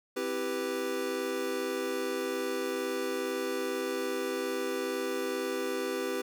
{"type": "chord", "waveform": "square", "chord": "C major seventh", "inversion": "none", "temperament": "equal", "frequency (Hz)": [261.6, 329.6, 392, 493.9], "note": ["C4", "E4", "G4", "B4"], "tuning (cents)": [0, 0, 0, 0], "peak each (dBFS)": [-40, -40, -35, -36], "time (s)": [0.16, 6.22], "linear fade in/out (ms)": 10, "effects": []}